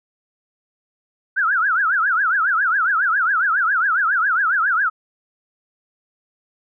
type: tone with vibrato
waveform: sine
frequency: 1459 Hz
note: F#6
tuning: 25 cents flat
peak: -15 dBFS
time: 1.36-4.9 s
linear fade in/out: 20 ms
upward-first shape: triangle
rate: 7.3 Hz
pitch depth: 270 cents each way
effects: none